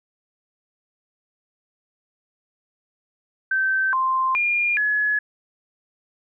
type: tone with pitch steps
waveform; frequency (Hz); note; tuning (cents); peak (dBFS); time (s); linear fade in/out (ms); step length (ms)
sine; 1549 / 1046 / 2413 / 1696; G6 / C6 / D7 / G#6; -21 / -1 / +46 / +36; -18; 3.51-5.19; 5; 420
effects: none